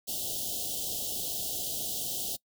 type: band-stop noise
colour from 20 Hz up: white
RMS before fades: -34 dBFS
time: 0.07-2.37 s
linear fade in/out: 20 ms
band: 790 to 2900 Hz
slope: 96 dB/octave
effects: noise-tail reverb RT60 0.1 s tail -23 dB re dry